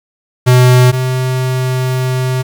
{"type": "tone pair in turn", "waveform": "square", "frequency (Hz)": [125.7, 128.64], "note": ["B2", "C3"], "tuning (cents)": [31, -29], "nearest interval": "unison", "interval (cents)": 40, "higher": "second", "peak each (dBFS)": [-5, -13], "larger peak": "first", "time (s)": [[0.46, 0.92], [0.92, 2.43]], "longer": "second", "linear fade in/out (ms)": 20, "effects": ["7-bit"]}